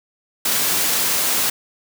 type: high-pass noise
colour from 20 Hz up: white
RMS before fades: -19 dBFS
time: 0.45-1.5 s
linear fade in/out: 5 ms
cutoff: 130 Hz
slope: 12 dB/octave
effects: none